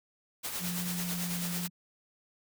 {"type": "noise with tremolo", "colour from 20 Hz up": "white", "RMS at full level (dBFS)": -35, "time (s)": [0.43, 1.68], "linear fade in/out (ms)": 20, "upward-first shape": "sine", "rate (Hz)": 9.1, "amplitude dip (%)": 45}
{"type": "tone with pitch glide", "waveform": "sine", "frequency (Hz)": [176.8, 174.97], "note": ["F3", "F3"], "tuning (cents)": [22, 4], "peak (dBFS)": -34, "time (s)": [0.59, 1.7], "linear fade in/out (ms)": 50, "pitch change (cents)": -18, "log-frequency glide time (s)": [0.75, 1.47]}
{"effects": []}